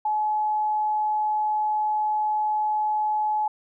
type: tone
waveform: sine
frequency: 852 Hz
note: G#5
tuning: 44 cents sharp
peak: -21 dBFS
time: 0.05-3.48 s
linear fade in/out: 5 ms
effects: none